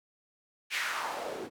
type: noise with band-pass filter sweep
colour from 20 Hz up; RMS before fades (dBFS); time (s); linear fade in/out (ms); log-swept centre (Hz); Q
white; -35; 0.7-1.5; 50; 2500 to 290; 2.5
effects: none